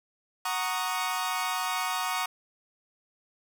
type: chord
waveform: sawtooth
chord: D# minor seventh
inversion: first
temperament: equal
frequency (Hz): 740 / 932.3 / 1108.7 / 1244.5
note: F#5 / A#5 / C#6 / D#6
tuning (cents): 0 / 0 / 0 / 0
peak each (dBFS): -30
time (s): 0.45-2.26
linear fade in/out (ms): 5
effects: none